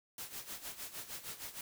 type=noise with tremolo; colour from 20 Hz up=white; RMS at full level=-43 dBFS; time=0.18-1.61 s; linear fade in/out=2 ms; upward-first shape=sine; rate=6.5 Hz; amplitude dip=75%; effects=none